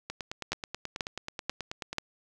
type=two click trains; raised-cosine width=0.2 ms; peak=-12 / -18 dBFS; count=4 / 18; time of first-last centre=0.52-1.983 / 0.1-1.93 s; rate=2.05 / 9.29 Hz; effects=none